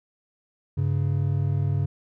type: tone pair together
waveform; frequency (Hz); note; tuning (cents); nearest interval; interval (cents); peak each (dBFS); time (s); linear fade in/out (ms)
triangle; 98.9 / 138.58; G2 / C#3; +16 / 0; tritone; 584; -22; 0.77-1.86; 10
effects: none